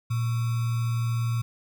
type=tone with sample-and-hold; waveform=sine; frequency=116.54 Hz; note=A#2; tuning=in tune; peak=-23 dBFS; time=0.1-1.42 s; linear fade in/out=10 ms; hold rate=1225 Hz; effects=none